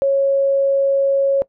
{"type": "tone", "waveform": "sine", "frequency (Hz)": 550, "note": "C#5", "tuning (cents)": -14, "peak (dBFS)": -12, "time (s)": [0.02, 1.42], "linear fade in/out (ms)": 0, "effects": ["noise-tail reverb RT60 0.1 s tail -20 dB re dry"]}